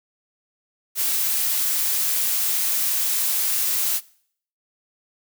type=noise; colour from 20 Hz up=blue; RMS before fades=-22 dBFS; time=0.95-4.01 s; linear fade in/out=50 ms; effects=noise-tail reverb RT60 0.6 s tail -22 dB re dry